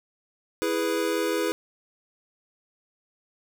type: chord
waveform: square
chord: E major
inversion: none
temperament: equal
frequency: 329.6 / 415.3 / 493.9 Hz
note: E4 / G#4 / B4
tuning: 0 / 0 / 0 cents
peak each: -29 dBFS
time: 0.62-1.52 s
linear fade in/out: 0 ms
effects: none